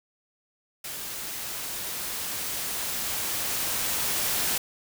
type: noise with level ramp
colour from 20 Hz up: white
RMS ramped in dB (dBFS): -36 to -26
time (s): 0.84-4.58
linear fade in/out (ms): 5
effects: none